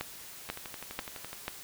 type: two click trains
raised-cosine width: 0.3 ms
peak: -17 / -24 dBFS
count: 4 / 11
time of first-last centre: 0.01-1.481 / 0.49-1.33 s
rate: 2.04 / 11.9 Hz
effects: white hiss -47 dBFS RMS until 1.63 s